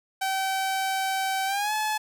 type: tone with pitch glide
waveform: sawtooth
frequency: 769 to 858.2 Hz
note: G5 to A5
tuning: -33 to -43 cents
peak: -21 dBFS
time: 0.21-1.98 s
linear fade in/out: 10 ms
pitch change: +190 cents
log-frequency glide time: 1.46-1.73 s
effects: none